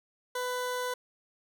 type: tone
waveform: 20% pulse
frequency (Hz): 498.6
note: B4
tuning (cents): +16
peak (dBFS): -26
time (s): 0.35-0.94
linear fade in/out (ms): 5
effects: none